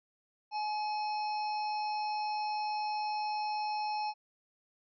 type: harmonic tone with a mistuned harmonic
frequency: 847 Hz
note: G#5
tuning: 34 cents sharp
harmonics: 1 / 3 / 5 / 6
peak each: -32 / -45 / -48 / -46 dBFS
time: 0.51-4.14 s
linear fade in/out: 50 ms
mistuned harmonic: 6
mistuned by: +91 cents
effects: none